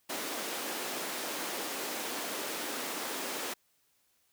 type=high-pass noise; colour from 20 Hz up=pink; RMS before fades=-37 dBFS; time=0.09-3.54 s; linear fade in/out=10 ms; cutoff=260 Hz; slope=24 dB/octave; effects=white hiss -72 dBFS RMS until 4.32 s